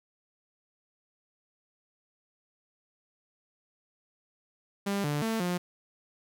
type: tone with pitch steps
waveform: sawtooth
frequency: 199.7 / 146.9 / 223.9 / 177.8 Hz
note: G3 / D3 / A3 / F3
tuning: +32 / +1 / +30 / +31 cents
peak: -24 dBFS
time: 4.86-5.58 s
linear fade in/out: 10 ms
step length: 180 ms
effects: none

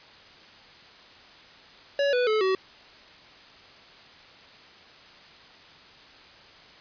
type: tone with pitch steps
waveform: square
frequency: 564 / 493.8 / 432.4 / 378.6 Hz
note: C#5 / B4 / A4 / F#4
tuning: +30 / 0 / -30 / +40 cents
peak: -22 dBFS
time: 1.99-2.55 s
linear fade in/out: 2 ms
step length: 140 ms
effects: white hiss -50 dBFS RMS until 6.8 s + resampled to 11025 Hz

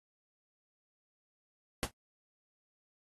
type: noise with exponential decay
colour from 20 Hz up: pink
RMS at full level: -28 dBFS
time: 1.83-1.91 s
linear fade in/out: 0 ms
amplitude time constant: 17 ms
effects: AAC 32 kbps

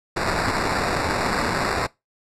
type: noise with sample-and-hold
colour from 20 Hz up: blue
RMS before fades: -23 dBFS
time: 0.16-1.87 s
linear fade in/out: 10 ms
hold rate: 3150 Hz
effects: noise-tail reverb RT60 0.2 s tail -21 dB re dry + low-pass 8000 Hz 12 dB/octave

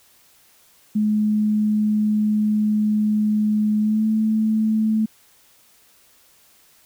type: tone with pitch glide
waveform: sine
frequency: 212.3 to 218.1 Hz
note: G#3 to A3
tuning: +38 to -15 cents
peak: -16 dBFS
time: 0.95-5.06 s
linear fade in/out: 10 ms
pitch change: +47 cents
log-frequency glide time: 3.8-4.05 s
effects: white hiss -55 dBFS RMS until 6.85 s

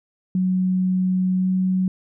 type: tone with pitch glide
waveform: sine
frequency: 185 to 186.18 Hz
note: F#3 to F#3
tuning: 0 to +11 cents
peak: -17 dBFS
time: 0.35-1.88 s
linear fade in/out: 2 ms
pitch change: +11 cents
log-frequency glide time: 1.37-1.48 s
effects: none

